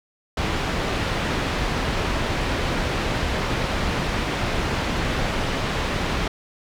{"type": "low-pass noise", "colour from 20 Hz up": "pink", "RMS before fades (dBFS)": -24, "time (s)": [0.37, 6.28], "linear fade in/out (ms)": 5, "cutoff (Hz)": 3600, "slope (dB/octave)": 12, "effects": []}